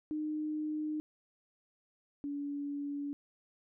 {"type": "tone pair in turn", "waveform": "sine", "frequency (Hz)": [305.7, 286], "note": ["D#4", "D4"], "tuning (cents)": [-30, -46], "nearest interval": "minor second", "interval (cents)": 116, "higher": "first", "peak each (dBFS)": [-33, -35], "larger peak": "first", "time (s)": [[0.11, 1], [2.24, 3.13]], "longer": "neither", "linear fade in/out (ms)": 0, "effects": []}